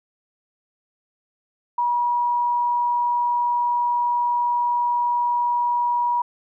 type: tone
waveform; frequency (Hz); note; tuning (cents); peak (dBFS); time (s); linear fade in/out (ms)
sine; 963; B5; -44; -18; 1.78-6.22; 5
effects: none